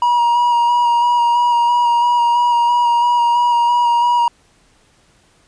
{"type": "tone with vibrato", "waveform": "triangle", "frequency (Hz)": 955, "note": "A#5", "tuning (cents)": 42, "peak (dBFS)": -9, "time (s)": [0.02, 4.28], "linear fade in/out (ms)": 2, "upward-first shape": "square", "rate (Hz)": 3, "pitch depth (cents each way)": 15, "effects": ["pink hiss -54 dBFS RMS until 5.47 s", "resampled to 22050 Hz"]}